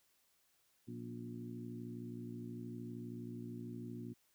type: harmonic tone with a mistuned harmonic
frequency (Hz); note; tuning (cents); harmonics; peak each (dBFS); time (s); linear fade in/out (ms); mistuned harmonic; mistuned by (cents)
59.1; A#1; +24; 2 / 3 / 4 / 5 / 6; -49 / -54 / -47 / -52 / -53; 0.87-4.14; 20; 5; -37
effects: white hiss -75 dBFS RMS until 4.34 s